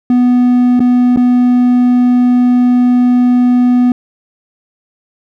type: tone with dropouts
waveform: triangle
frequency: 246.9 Hz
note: B3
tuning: in tune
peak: -4 dBFS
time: 0.1-3.92 s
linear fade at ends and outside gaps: 2 ms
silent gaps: 0.795-0.803 / 1.162-1.172 s
effects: none